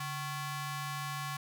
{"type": "ring-modulated tone", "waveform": "sawtooth", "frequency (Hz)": 620, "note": "D#5", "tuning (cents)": -6, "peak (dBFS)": -29, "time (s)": [0, 1.37], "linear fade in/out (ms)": 5, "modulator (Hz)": 477, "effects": []}